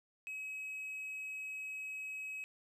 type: tone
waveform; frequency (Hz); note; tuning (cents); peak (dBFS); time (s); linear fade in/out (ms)
triangle; 2550; D#7; +42; -39; 0.27-2.44; 0
effects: none